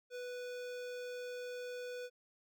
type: tone with notch filter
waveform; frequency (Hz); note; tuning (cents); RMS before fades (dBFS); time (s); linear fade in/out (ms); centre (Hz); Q
square; 493.9; B4; 0; -44; 0.1-2.1; 50; 11000; 0.95
effects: none